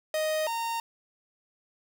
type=tone pair in turn; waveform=45% pulse; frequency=623 / 921.3 Hz; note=D#5 / A#5; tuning=+2 / -21 cents; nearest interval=perfect fifth; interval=677 cents; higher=second; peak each=-26 / -29 dBFS; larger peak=first; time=0.14-0.47 / 0.47-0.8 s; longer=neither; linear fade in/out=2 ms; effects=none